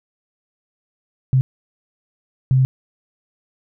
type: tone bursts at uneven times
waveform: sine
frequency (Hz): 130.81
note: C3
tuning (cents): 0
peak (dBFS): -11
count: 2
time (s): 1.33-1.41 / 2.51-2.65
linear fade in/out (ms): 0
effects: none